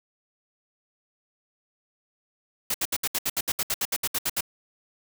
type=noise bursts; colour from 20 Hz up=white; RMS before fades=-26 dBFS; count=16; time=2.7-4.408 s; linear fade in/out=5 ms; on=43 ms; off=68 ms; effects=none